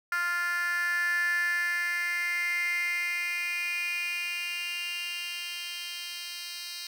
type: tone with high-pass filter sweep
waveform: 10% pulse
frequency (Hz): 349.2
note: F4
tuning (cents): 0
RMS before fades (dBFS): -31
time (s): 0.12-6.87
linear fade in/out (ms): 2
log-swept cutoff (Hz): 1500 to 3600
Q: 7.5
effects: none